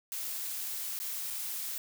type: noise with dropouts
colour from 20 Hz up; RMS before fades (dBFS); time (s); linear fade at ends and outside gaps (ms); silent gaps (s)
blue; -37; 0.12-1.78; 0; 0.99-1 / 1.302-1.306
effects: none